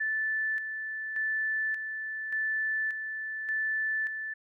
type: tone with tremolo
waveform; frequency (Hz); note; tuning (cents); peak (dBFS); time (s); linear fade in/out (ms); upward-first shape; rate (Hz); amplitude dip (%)
sine; 1754; A6; -6; -27; 0-4.34; 10; square; 0.86; 50
effects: none